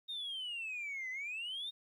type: exponential two-way sweep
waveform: sine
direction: down then up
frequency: 3729 to 2000 to 3729 Hz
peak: -37 dBFS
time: 0.08-1.71 s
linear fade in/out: 20 ms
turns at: 1.1 s
effects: tanh soft clip ceiling -36 dBFS + 12-bit